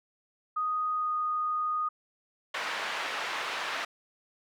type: tone with pitch glide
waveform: sine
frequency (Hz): 1244.5 to 1236.6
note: D#6 to D#6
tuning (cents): 0 to -11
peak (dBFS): -27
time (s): 0.56-1.89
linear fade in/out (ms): 10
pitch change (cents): -11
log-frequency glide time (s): 0.95-1.1
type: band-pass noise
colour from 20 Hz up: pink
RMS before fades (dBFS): -34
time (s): 2.54-3.85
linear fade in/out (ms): 5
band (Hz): 960 to 2900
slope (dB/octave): 12
effects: none